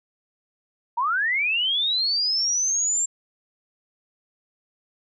sine linear sweep, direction up, 903 to 7459 Hz, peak -20 dBFS, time 0.97-3.06 s, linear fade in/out 10 ms, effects none

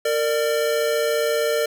square tone pair together, 459.4 / 594.4 Hz, A#4 / D5, -25 / +21 cents, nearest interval major third, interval 446 cents, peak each -22 / -23 dBFS, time 0.05-1.66 s, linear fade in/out 5 ms, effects none

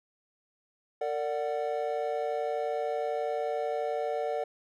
triangle chord, Bb augmented, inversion none, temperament equal with one note detuned, 456 / 587.3 / 740 Hz, Bb4 / D5 / F#5, -38 / 0 / 0 cents, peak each -31 / -31 / -32 dBFS, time 1.01-4.44 s, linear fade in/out 5 ms, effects none

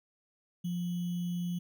sine tone with sample-and-hold, 175.2 Hz, F3, 6 cents sharp, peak -31 dBFS, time 0.64-1.59 s, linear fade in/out 10 ms, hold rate 3150 Hz, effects none

